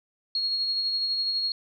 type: tone with tremolo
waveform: sine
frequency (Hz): 4298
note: C8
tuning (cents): +46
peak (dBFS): -23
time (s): 0.35-1.52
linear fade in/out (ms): 2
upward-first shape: sine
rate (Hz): 12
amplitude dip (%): 30
effects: none